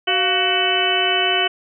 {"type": "harmonic tone with a mistuned harmonic", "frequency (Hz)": 374.7, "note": "F#4", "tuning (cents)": 22, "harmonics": [1, 2, 3, 4, 5, 6, 7, 8], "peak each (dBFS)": [-24, -23, -29, -25, -29, -27, -25, -19], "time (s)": [0.07, 1.48], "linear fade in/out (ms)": 10, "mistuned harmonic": 2, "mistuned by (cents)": -110, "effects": []}